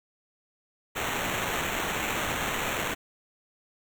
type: noise with sample-and-hold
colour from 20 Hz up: violet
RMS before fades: -30 dBFS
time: 0.95-2.95 s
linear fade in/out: 20 ms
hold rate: 4900 Hz
effects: none